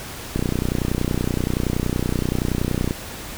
click train, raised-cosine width 3 ms, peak -8 dBFS, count 79, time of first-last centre 0.36-2.909 s, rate 30.6 Hz, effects pink hiss -34 dBFS RMS until 3.37 s

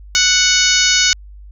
harmonic tone, 740 Hz, F#5, in tune, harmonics 2 / 3 / 4 / 5 / 6 / 7 / 8 / 9, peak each -19 / -19 / -19 / -19 / -19 / -19 / -19 / -19 dBFS, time 0.15-1.13 s, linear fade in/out 0 ms, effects added 50 Hz sine -34 dBFS peak until 1.51 s

